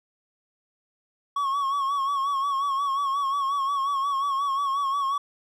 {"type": "tone with vibrato", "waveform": "triangle", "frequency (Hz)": 1108.7, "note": "C#6", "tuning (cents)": 0, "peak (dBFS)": -21, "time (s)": [1.36, 5.18], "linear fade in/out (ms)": 5, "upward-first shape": "sine", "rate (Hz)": 5.6, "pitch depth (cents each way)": 58, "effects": []}